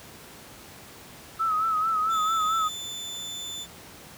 sine tone with vibrato, 1291 Hz, E6, 37 cents flat, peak -22 dBFS, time 1.39-2.69 s, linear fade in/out 20 ms, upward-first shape sine, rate 4.5 Hz, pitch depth 56 cents each way
30% pulse tone, 3520 Hz, A7, in tune, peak -31 dBFS, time 2.09-3.67 s, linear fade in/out 50 ms
effects pink hiss -46 dBFS RMS until 4.17 s + high-pass 80 Hz 12 dB/octave

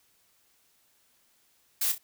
blue noise with echo, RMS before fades -27 dBFS, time 1.81-1.92 s, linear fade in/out 5 ms, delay 31 ms, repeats 2, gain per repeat -9 dB, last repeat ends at 1.982 s, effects white hiss -67 dBFS RMS until 2.03 s

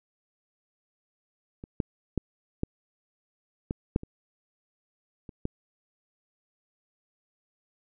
clicks, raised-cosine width 3 ms, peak -27 / -13 / -13 / -14 / -16 / -10 / -26 / -29 / -16 dBFS, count 9, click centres 1.639 / 1.802 / 2.177 / 2.634 / 3.709 / 3.961 / 4.034 / 5.292 / 5.454 s, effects none

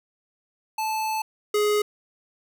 square tone pair in turn, 873 / 418.2 Hz, A5 / G#4, -14 / +12 cents, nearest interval octave + minor second, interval 1274 cents, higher first, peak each -25 / -20 dBFS, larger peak second, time 0.78-1.22 / 1.54-1.82 s, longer first, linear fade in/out 5 ms, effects none

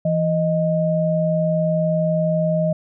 sine tone pair together, 166.07 / 622.3 Hz, E3 / D#5, +13 / 0 cents, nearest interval octave + major seventh, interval 2287 cents, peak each -19 dBFS, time 0.05-2.73 s, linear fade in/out 5 ms, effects none

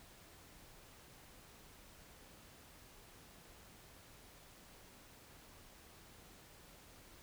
silence, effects pink hiss -60 dBFS RMS until 7.22 s

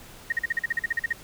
sine tone bursts, 1864.7 Hz, A#6, in tune, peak -21 dBFS, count 13, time 0.3-1.128 s, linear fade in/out 5 ms, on 24 ms, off 43 ms, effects pink hiss -47 dBFS RMS until 1.23 s

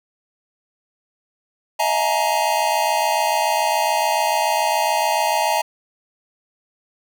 square tone cluster, 629 / 689 / 845 / 932 Hz, D#5 / F5 / G#5 / A#5, +19 / -24 / +30 / -1 cents, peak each -25 / -26 / -22 / -22 dBFS, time 1.79-5.62 s, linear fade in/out 10 ms, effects none

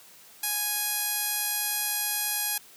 5% pulse tone with low-pass filter, 830.6 Hz, G#5, in tune, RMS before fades -29 dBFS, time 0.43-2.58 s, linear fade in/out 5 ms, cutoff 12000 Hz, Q 6.5, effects white hiss -52 dBFS RMS until 2.76 s + high-pass 100 Hz 12 dB/octave

